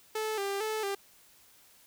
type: tone with vibrato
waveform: sawtooth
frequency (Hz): 415.4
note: G#4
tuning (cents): 0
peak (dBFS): -27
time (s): 0.15-0.95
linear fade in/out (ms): 5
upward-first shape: square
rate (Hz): 2.2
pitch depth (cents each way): 79
effects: white hiss -60 dBFS RMS until 1.86 s